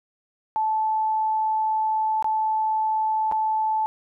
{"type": "tone with dropouts", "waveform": "sine", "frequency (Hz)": 872, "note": "A5", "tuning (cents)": -16, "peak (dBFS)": -20, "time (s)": [0.56, 3.86], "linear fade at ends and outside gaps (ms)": 0, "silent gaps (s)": [[2.225, 2.244], [3.314, 3.322]], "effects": []}